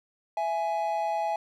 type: tone pair together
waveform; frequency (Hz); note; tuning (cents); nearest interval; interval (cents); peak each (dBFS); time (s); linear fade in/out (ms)
triangle; 664.6 / 835; E5 / G#5; +14 / +9; major third; 395; -28 / -26; 0.37-1.36; 2
effects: none